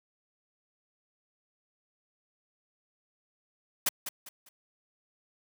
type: noise with echo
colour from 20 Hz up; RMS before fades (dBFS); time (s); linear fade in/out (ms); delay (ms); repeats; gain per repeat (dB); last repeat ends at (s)
white; -26; 3.86-3.89; 5; 200; 3; -10; 4.49
effects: high-pass 150 Hz 12 dB/octave